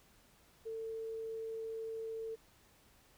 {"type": "tone", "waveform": "sine", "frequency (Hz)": 447.8, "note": "A4", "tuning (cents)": 30, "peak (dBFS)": -39, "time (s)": [0.65, 2.36], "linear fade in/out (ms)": 20, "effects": ["pink hiss -66 dBFS RMS until 3.17 s"]}